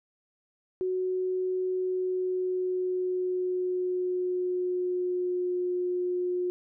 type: tone with pitch glide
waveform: sine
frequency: 370 to 359.3 Hz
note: F#4 to F4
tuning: 0 to +49 cents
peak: -26 dBFS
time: 0.81-6.5 s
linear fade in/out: 0 ms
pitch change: -51 cents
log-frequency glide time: 1.7-5.7 s
effects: none